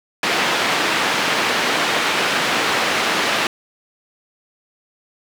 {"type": "band-pass noise", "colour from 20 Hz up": "white", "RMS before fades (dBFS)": -19, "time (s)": [0.23, 3.47], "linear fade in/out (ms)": 2, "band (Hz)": [210, 2700], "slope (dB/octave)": 12, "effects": []}